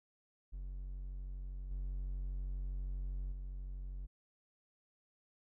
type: tone with level steps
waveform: triangle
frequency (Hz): 46.25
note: F#1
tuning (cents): 0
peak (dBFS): -39 / -35 / -39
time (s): 0.52-4.07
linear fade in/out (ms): 20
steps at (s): 1.71 / 3.32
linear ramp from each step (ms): 2
effects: none